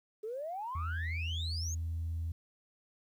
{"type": "exponential sweep", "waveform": "sine", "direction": "up", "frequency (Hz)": [414.5, 6770], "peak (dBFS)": -36, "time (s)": [0.23, 1.75], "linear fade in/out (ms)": 10}
{"type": "tone", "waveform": "sine", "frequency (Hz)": 82.41, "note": "E2", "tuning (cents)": 0, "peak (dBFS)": -32, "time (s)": [0.75, 2.32], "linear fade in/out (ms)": 5}
{"effects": ["tanh soft clip ceiling -30 dBFS", "11-bit"]}